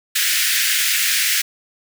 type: high-pass noise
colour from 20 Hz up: pink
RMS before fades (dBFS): -18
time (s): 0.15-1.42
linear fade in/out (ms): 10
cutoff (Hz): 1600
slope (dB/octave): 48
effects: none